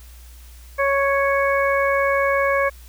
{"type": "harmonic tone", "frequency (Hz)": 554.4, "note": "C#5", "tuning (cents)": 0, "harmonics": [1, 2, 3, 4], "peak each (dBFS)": [-19, -22, -24, -25], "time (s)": [0.78, 2.7], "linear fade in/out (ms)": 20, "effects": ["added 60 Hz sine -40 dBFS peak until 2.88 s", "white hiss -50 dBFS RMS until 2.88 s"]}